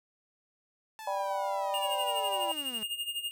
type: linear sweep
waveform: sawtooth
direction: down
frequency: 885 to 206.9 Hz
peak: -38 dBFS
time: 0.99-2.83 s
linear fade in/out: 0 ms
type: chord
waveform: sine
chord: G major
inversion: second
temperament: just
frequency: 588 / 784 / 980 Hz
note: D5 / G5 / B5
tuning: +2 / 0 / -14 cents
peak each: -34 dBFS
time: 1.07-2.52 s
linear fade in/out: 5 ms
type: tone with tremolo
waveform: square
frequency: 2831 Hz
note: F7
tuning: 23 cents sharp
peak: -31 dBFS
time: 1.74-3.31 s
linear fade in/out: 0 ms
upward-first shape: sine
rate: 12 Hz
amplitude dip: 75%
effects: none